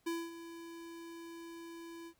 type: tone with ADSR envelope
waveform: square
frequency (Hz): 334.8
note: E4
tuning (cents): +27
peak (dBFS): -34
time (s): 0.06-2.14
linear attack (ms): 12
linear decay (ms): 230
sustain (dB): -13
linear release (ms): 72
effects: pink hiss -74 dBFS RMS until 2.19 s